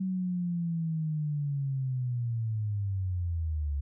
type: linear sweep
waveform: sine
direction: down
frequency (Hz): 190 to 69.3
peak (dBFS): -28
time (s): 0-3.81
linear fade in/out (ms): 10
effects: none